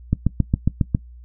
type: click train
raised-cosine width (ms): 5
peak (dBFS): -4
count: 7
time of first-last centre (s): 0.13-0.949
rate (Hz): 7.33
effects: noise-tail reverb RT60 0.1 s tail -19 dB re dry + added 60 Hz sine -39 dBFS peak until 1.24 s